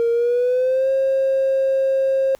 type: tone with pitch glide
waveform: triangle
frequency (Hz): 466.2 to 535.5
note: A#4 to C5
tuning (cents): 0 to +40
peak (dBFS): -12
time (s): 0-2.35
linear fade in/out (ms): 0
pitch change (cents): +240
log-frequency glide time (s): 0.11-0.9
effects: tanh soft clip ceiling -12 dBFS + pink hiss -56 dBFS RMS until 2.39 s